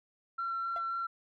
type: tone with vibrato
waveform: sine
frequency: 1357 Hz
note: E6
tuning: 50 cents sharp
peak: -31 dBFS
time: 0.38-1.07 s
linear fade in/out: 10 ms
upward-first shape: sine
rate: 3.8 Hz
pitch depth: 9 cents each way
type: tone with exponential decay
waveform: triangle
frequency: 687 Hz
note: F5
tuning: 29 cents flat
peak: -32 dBFS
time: 0.76-0.85 s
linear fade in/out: 2 ms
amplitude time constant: 18 ms
effects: tanh soft clip ceiling -28 dBFS